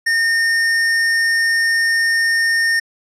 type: tone with hard clipping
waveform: triangle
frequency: 1828 Hz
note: A#6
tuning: 34 cents flat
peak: -15 dBFS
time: 0.06-2.8 s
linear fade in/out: 10 ms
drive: 18 dB
effects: low-pass 10000 Hz 12 dB/octave